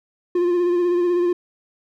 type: tone with vibrato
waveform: triangle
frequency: 351.8 Hz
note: F4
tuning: 13 cents sharp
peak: -14 dBFS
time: 0.35-1.33 s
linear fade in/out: 5 ms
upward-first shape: sine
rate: 16 Hz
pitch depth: 31 cents each way
effects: none